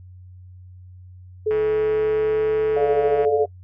sine tone with pitch glide, 430 to 437 Hz, A4 to A4, -40 to -12 cents, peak -17 dBFS, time 1.46-3.45 s, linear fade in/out 10 ms, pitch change +28 cents, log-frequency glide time 1.61-3.12 s
click train, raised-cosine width 0.5 ms, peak -20 dBFS, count 281, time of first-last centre 1.51-3.249 s, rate 161 Hz
sine chord, D diminished, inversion second, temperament just, 422.9 / 587.3 / 704.8 Hz, Ab4 / D5 / F5, +31 / 0 / +16 cents, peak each -25 dBFS, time 2.76-3.46 s, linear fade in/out 10 ms
effects noise-tail reverb RT60 0.1 s tail -24 dB re dry + added 91 Hz sine -40 dBFS peak until 3.63 s

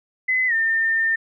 sine tone with pitch glide, 2028 to 1806.7 Hz, B6 to A6, +45 to +45 cents, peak -17 dBFS, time 0.28-1.16 s, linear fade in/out 10 ms, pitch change -200 cents, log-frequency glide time 0.47-0.53 s, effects none

